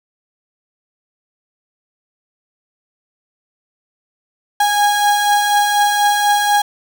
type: beating tone pair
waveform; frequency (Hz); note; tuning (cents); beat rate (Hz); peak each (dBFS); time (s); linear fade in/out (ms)
35% pulse; 820 / 824.1; G#5 / G#5; -22 / -14; 4.1; -19 / -11; 4.6-6.62; 5
effects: none